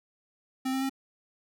square tone with pitch steps, 261.6 / 265.1 / 268.6 Hz, C4 / C4 / C4, 0 / +23 / +46 cents, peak -28 dBFS, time 0.65-0.896 s, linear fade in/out 10 ms, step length 82 ms, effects none

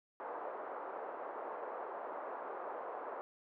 pink band-pass noise, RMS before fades -44 dBFS, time 0.2-3.21 s, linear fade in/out 0 ms, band 450 to 1200 Hz, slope 24 dB/octave, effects none

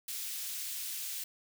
white high-pass noise, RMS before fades -39 dBFS, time 0.08-1.24 s, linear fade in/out 5 ms, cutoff 2700 Hz, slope 12 dB/octave, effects none

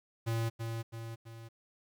square tone with echo, 114.2 Hz, A#2, 35 cents flat, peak -31 dBFS, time 0.26-0.5 s, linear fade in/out 20 ms, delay 330 ms, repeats 3, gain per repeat -5 dB, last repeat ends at 1.49 s, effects 11-bit

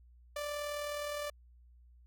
sawtooth tone with amplitude modulation, 587.3 Hz, D5, in tune, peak -31 dBFS, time 0.36-1.3 s, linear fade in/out 5 ms, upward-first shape sine, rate 39.7 Hz, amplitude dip 35%, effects added 60 Hz sine -57 dBFS peak until 2.06 s

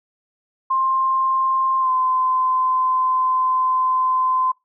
sine tone with pitch glide, 1055 to 1030.3 Hz, C6 to C6, +14 to -27 cents, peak -16 dBFS, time 0.7-4.52 s, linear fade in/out 10 ms, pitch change -41 cents, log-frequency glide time 1.8-1.9 s, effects noise-tail reverb RT60 0.2 s tail -23 dB re dry

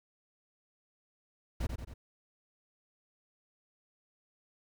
brown noise with echo, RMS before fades -32 dBFS, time 1.6-1.67 s, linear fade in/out 10 ms, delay 90 ms, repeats 3, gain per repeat -5 dB, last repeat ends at 1.94 s, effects none

